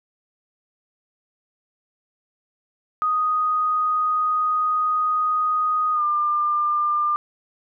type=tone with pitch glide; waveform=sine; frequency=1244.5 to 1197.3 Hz; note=D#6 to D6; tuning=0 to +33 cents; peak=-18 dBFS; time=3.02-7.16 s; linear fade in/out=0 ms; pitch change=-67 cents; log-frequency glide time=5.93-6.03 s; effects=none